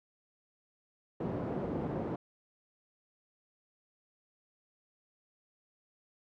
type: band-pass noise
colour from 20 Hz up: pink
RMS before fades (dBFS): -36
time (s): 1.2-2.16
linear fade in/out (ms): 5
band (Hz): 150 to 560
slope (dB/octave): 12
effects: none